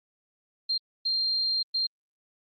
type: tone bursts at uneven times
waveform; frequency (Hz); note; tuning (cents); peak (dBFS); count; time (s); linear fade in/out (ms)
sine; 4186; C8; 0; -24; 3; 0.69-0.78 / 1.05-1.63 / 1.74-1.87; 10
effects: Opus 48 kbps